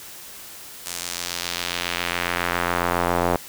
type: tone with band-pass filter sweep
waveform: square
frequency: 43.65 Hz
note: F1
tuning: in tune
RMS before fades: -25 dBFS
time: 0.86-3.36 s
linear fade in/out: 0 ms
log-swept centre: 8500 to 710 Hz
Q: 1.1
effects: white hiss -40 dBFS RMS until 3.48 s